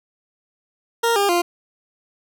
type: tone with pitch steps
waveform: 20% pulse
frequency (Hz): 464.9 / 402.4 / 348.3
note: A#4 / G4 / F4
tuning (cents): -5 / +45 / -5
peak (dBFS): -11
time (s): 1.03-1.42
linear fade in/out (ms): 10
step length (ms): 130
effects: none